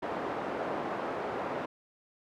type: band-pass noise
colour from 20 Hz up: pink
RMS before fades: -35 dBFS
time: 0.02-1.66 s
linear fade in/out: 10 ms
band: 340 to 1100 Hz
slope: 12 dB/octave
effects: none